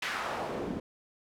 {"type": "noise with band-pass filter sweep", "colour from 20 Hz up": "pink", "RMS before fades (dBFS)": -35, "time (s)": [0.02, 0.8], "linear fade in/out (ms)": 5, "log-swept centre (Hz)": [2300, 210], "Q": 1.3, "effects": []}